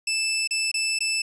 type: tone with dropouts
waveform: 20% pulse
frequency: 2637 Hz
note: E7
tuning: in tune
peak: -18 dBFS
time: 0.07-1.22 s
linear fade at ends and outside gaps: 5 ms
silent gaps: 0.475-0.508 / 0.716-0.741 / 0.989-1.005 s
effects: resampled to 24000 Hz